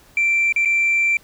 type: tone with dropouts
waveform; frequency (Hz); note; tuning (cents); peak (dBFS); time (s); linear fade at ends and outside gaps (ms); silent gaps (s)
sine; 2349; D7; 0; -13; 0.17-1.17; 2; 0.524-0.561 / 0.65-0.656
effects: tanh soft clip ceiling -12 dBFS + pink hiss -51 dBFS RMS until 1.23 s